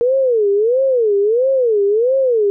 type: tone with vibrato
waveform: sine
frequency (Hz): 463.4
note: A#4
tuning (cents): -10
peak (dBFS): -11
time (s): 0.01-2.5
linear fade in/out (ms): 0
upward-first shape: sine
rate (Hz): 1.5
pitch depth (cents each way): 260
effects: none